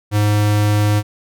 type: tone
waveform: square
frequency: 104.5 Hz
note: G#2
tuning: 11 cents sharp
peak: -13 dBFS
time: 0.11-1.03 s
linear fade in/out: 50 ms
effects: none